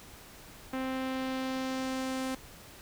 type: tone with low-pass filter sweep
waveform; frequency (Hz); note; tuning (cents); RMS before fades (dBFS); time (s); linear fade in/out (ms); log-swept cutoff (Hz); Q
sawtooth; 261.6; C4; 0; -34; 0.73-2.35; 5; 2400 to 11000; 0.98
effects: pink hiss -51 dBFS RMS until 2.81 s